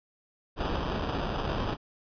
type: noise with sample-and-hold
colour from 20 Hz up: pink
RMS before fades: -31 dBFS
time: 0.56-1.77 s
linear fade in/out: 50 ms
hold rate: 2100 Hz
effects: resampled to 11025 Hz